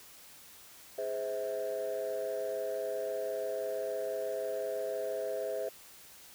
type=chord; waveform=sine; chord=Ab augmented; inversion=none; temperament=just; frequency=415.3 / 519.1 / 648.9 Hz; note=Ab4 / C5 / E5; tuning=0 / -14 / -27 cents; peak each=-37 / -35 / -35 dBFS; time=0.98-5.69 s; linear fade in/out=5 ms; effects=tanh soft clip ceiling -28 dBFS + white hiss -54 dBFS RMS until 6.34 s